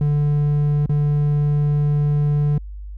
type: tone with dropouts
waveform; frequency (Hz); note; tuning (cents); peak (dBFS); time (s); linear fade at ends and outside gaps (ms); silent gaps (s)
triangle; 146.83; D3; 0; -13; 0.01-2.58; 2; 0.86-0.894
effects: added 50 Hz sine -30 dBFS peak until 2.97 s